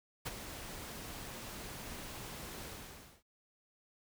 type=noise with ADSR envelope; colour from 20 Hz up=pink; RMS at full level=-37 dBFS; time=0.25-3.23 s; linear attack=19 ms; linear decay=25 ms; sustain=-9 dB; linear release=580 ms; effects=none